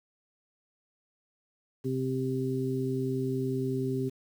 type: harmonic tone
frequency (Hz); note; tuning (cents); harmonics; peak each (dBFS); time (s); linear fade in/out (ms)
130.81; C3; 0; 1 / 2 / 3; -32 / -32 / -32; 1.84-4.1; 20
effects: 9-bit